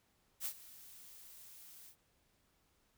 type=noise with ADSR envelope; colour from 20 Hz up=blue; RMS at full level=-38 dBFS; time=0.4-1.96 s; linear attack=55 ms; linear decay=75 ms; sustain=-18 dB; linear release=85 ms; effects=pink hiss -75 dBFS RMS until 2.97 s